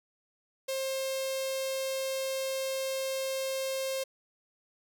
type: tone with notch filter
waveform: sawtooth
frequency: 532 Hz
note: C5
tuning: 29 cents sharp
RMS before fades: -33 dBFS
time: 0.68-4.04 s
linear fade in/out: 10 ms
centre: 1300 Hz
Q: 0.58
effects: none